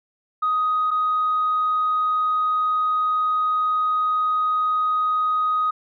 sine tone pair in turn, 1251 / 1251 Hz, D#6 / D#6, +9 / +9 cents, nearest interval unison, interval 0 cents, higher neither, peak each -17 dBFS, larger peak neither, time 0.42-0.91 / 0.91-5.71 s, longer second, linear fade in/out 10 ms, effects tanh soft clip ceiling -14 dBFS

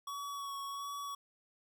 square tone with vibrato, 1123 Hz, C#6, 22 cents sharp, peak -40 dBFS, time 0.07-1.15 s, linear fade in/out 5 ms, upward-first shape sine, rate 1.4 Hz, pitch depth 19 cents each way, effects 13-bit

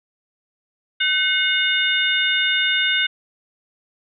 harmonic tone with a mistuned harmonic, 720 Hz, F#5, 47 cents flat, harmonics 2 / 3 / 4 / 5, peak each -22 / -22 / -22 / -22 dBFS, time 1-3.07 s, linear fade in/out 10 ms, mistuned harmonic 2, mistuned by +88 cents, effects none

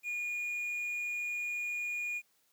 triangle tone with quantisation, 2438 Hz, D#7, 36 cents flat, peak -32 dBFS, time 0.03-2.22 s, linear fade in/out 50 ms, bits 10, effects white hiss -72 dBFS RMS until 2.52 s + high-pass 100 Hz 12 dB/octave

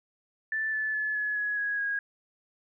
sine tone with pitch steps, 1760 / 1739.8 / 1719.8 / 1700 / 1680.5 / 1661.2 / 1642.1 Hz, A6 / A6 / A6 / G#6 / G#6 / G#6 / G#6, 0 / -20 / -40 / +40 / +20 / 0 / -20 cents, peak -27 dBFS, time 0.52-1.99 s, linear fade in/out 2 ms, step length 210 ms, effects none

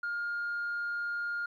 sine tone, 1414 Hz, F6, 21 cents sharp, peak -30 dBFS, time 0.03-1.46 s, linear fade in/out 5 ms, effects tanh soft clip ceiling -29 dBFS + 12-bit

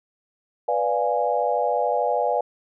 sine chord, B diminished seventh, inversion none, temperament equal, 493.9 / 587.3 / 698.5 / 830.6 Hz, B4 / D5 / F5 / Ab5, 0 / 0 / 0 / 0 cents, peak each -25 dBFS, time 0.68-2.41 s, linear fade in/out 5 ms, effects none

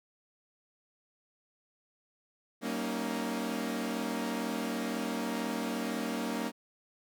sawtooth chord, Eb dominant seventh, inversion first, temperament equal with one note detuned, 191.08 / 233.1 / 277.2 / 311.1 Hz, G3 / Bb3 / Db4 / Eb4, -44 / 0 / 0 / 0 cents, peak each -36 / -31 / -35 / -36 dBFS, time 2.61-6.52 s, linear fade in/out 50 ms, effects none

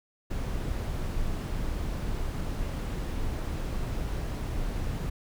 brown noise, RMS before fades -31 dBFS, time 0.3-5.1 s, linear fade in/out 10 ms, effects none

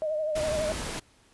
sine tone with vibrato, 618 Hz, D#5, 12 cents flat, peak -26 dBFS, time 0.02-0.72 s, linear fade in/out 0 ms, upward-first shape triangle, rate 12 Hz, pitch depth 59 cents each way
pink noise, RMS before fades -34 dBFS, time 0.35-1 s, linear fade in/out 10 ms
effects pink hiss -61 dBFS RMS until 1.33 s + resampled to 24000 Hz

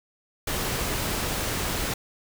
pink noise, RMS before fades -28 dBFS, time 0.47-1.94 s, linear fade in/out 5 ms, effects none

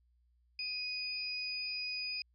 sine tone pair together, 2489 / 4951 Hz, D#7 / D#8, 0 / -9 cents, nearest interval octave, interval 1191 cents, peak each -40 / -38 dBFS, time 0.59-2.22 s, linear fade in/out 2 ms, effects added 60 Hz sine -68 dBFS peak until 2.34 s + AAC 48 kbps

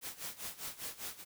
white noise with tremolo, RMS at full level -41 dBFS, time 0.01-1.25 s, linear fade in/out 50 ms, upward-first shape sine, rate 5 Hz, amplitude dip 85%, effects none

